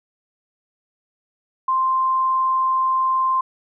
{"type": "tone", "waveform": "sine", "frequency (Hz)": 1046.5, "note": "C6", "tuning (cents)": 0, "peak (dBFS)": -16, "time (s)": [1.68, 3.41], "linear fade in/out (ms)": 5, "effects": []}